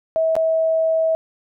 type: tone with dropouts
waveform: sine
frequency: 646 Hz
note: E5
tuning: 35 cents flat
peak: -15 dBFS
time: 0.16-1.15 s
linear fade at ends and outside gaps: 0 ms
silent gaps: 0.354-0.365 s
effects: none